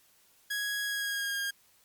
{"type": "tone with pitch glide", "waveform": "sawtooth", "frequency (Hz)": [1661.2, 1620.4], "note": ["G#6", "G#6"], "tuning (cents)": [0, -43], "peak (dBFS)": -27, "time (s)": [0.5, 1.51], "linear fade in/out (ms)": 10, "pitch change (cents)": -43, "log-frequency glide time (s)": [0.84, 1.37], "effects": ["white hiss -64 dBFS RMS until 1.84 s", "MP3 96 kbps"]}